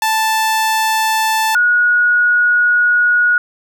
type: tone pair in turn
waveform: sawtooth / sine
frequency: 880 / 1452.6 Hz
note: A5 / F#6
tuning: 0 / -32 cents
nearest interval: major sixth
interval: 868 cents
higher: second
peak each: -9 dBFS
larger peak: neither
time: 0.02-1.55 / 1.55-3.38 s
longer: second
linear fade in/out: 2 ms
effects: none